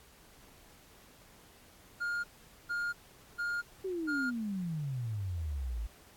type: tone bursts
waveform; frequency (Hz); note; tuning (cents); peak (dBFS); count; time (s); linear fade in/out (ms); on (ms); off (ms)
triangle; 1416; F6; +23; -30; 4; 2-4.31; 20; 240; 450
type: exponential sweep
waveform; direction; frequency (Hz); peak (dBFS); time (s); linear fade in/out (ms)
sine; down; 390 to 51.91; -33; 3.84-5.87; 10
effects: pink hiss -59 dBFS RMS until 6.16 s + AAC 64 kbps